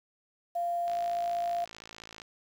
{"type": "tone", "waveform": "sine", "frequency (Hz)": 693, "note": "F5", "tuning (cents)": -14, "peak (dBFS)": -28, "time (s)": [0.55, 1.65], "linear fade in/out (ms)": 10}
{"type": "click train", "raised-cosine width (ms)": 0.2, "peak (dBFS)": -28, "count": 75, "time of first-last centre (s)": [0.88, 2.218], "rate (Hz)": 55.3}
{"effects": ["9-bit"]}